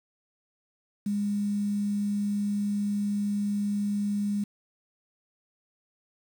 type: tone with quantisation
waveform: sine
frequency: 204.4 Hz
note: G#3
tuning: 27 cents flat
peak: -25 dBFS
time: 1.06-4.44 s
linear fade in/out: 5 ms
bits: 8
effects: none